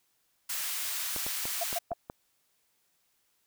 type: high-pass noise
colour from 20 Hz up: white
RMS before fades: -34 dBFS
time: 0.49-1.79 s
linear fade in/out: 10 ms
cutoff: 1100 Hz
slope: 12 dB/octave
type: clicks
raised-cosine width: 1 ms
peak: -24 dBFS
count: 6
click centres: 1.163 / 1.265 / 1.455 / 1.729 / 1.917 / 2.099 s
type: tone bursts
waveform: sine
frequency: 687 Hz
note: F5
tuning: 29 cents flat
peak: -29 dBFS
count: 3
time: 1.61-1.934 s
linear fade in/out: 5 ms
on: 28 ms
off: 120 ms
effects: white hiss -73 dBFS RMS until 3.46 s